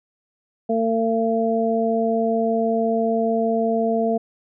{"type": "harmonic tone", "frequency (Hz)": 226.3, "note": "A3", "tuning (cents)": 49, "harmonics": [1, 2, 3], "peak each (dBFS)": [-22, -22, -22], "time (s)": [0.69, 4.18], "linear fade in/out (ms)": 10, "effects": []}